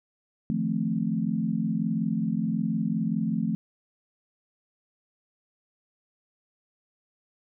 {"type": "chord", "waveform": "sine", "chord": "F dominant seventh", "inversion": "third", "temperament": "equal", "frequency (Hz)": [155.56, 174.61, 220, 261.6], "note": ["Eb3", "F3", "A3", "C4"], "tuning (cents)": [0, 0, 0, 0], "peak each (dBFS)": [-33, -29, -27, -33], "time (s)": [0.5, 3.55], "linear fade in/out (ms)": 0, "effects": []}